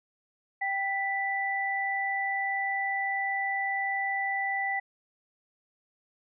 sine tone pair together, 784 / 1977.5 Hz, G5 / B6, 0 / +2 cents, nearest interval octave + major third, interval 1602 cents, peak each -31 / -29 dBFS, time 0.61-4.8 s, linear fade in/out 10 ms, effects none

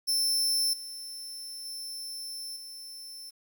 sawtooth tone with level steps, 5330 Hz, E8, 18 cents sharp, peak -22 / -36 / -34 / -39 dBFS, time 0.07-3.31 s, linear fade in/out 20 ms, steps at 0.73 / 1.65 / 2.56 s, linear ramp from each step 5 ms, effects 10-bit

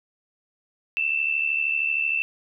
sine tone pair together, 2637 / 2710 Hz, E7 / E7, 0 / +47 cents, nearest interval unison, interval 47 cents, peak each -23 / -26 dBFS, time 0.97-2.22 s, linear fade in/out 0 ms, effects none

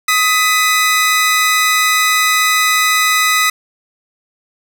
sawtooth tone pair together, 1255.9 / 1997 Hz, D#6 / B6, +16 / +19 cents, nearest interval minor sixth, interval 803 cents, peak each -10 dBFS, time 0.08-3.5 s, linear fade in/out 5 ms, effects none

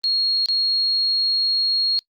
sine tone with dropouts, 4287 Hz, C8, 41 cents sharp, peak -17 dBFS, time 0.04-1.99 s, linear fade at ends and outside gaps 0 ms, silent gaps 0.459-0.486 s, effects noise-tail reverb RT60 0.1 s tail -24 dB re dry + Opus 32 kbps

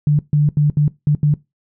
sine tone bursts at uneven times, 147.8 Hz, D3, 11 cents sharp, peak -10 dBFS, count 6, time 0.07-0.19 / 0.33-0.49 / 0.57-0.7 / 0.77-0.88 / 1.07-1.15 / 1.23-1.34 s, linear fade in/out 2 ms, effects noise-tail reverb RT60 0.2 s tail -20 dB re dry

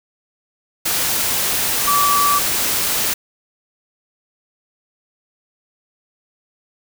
sine tone in noise, 1154 Hz, D6, 31 cents flat, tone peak -14 dBFS, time 1.87-2.39 s, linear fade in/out 10 ms, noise white, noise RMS -19 dBFS, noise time 0.85-3.14 s, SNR +2 dB, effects none

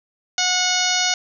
harmonic tone, 730 Hz, F#5, 24 cents flat, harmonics 1 / 2 / 3 / 4 / 5 / 6 / 7 / 8 / 9, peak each -26 / -26 / -26 / -26 / -26 / -26 / -26 / -26 / -26 dBFS, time 0.38-1.14 s, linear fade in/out 2 ms, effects none

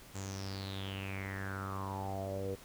sawtooth tone with low-pass filter sweep, 97 Hz, G2, 18 cents flat, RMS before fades -40 dBFS, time 0.14-2.56 s, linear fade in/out 20 ms, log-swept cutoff 7500 to 450 Hz, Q 7.9, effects pink hiss -55 dBFS RMS until 2.64 s

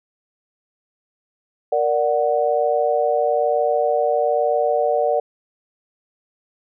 sine chord, Bb augmented, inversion none, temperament equal, 466.2 / 587.3 / 740 Hz, Bb4 / D5 / F#5, 0 / 0 / 0 cents, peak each -21 / -19 / -21 dBFS, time 1.72-5.2 s, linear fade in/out 5 ms, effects none

